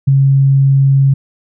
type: tone with ADSR envelope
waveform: sine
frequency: 136.7 Hz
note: C#3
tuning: 24 cents flat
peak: -3 dBFS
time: 0.07-1.14 s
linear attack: 13 ms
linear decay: 6 ms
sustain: -3 dB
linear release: 8 ms
effects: none